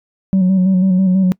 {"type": "tone with vibrato", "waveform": "sine", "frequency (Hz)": 187.1, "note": "F#3", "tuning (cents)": 20, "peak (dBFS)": -7, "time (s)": [0.33, 1.32], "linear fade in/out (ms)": 0, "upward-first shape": "square", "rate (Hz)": 6.1, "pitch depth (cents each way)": 36, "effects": ["noise-tail reverb RT60 0.1 s tail -25 dB re dry", "tanh soft clip ceiling -8 dBFS"]}